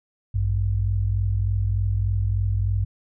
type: tone pair together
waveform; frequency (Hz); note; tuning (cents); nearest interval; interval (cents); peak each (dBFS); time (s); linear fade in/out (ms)
sine; 55.45 / 98.8; A1 / G2; +14 / +14; minor seventh; 1000; -24 / -21; 0.34-2.85; 10
effects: none